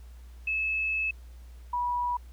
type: tone pair in turn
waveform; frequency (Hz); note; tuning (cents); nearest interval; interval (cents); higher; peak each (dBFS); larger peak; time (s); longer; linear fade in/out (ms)
sine; 2600 / 973.9; E7 / B5; -24 / -24; octave + perfect fourth; 1700; first; -26; neither; 0.47-1.11 / 1.73-2.17; first; 5
effects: added 60 Hz sine -44 dBFS peak until 2.32 s + pink hiss -62 dBFS RMS until 2.32 s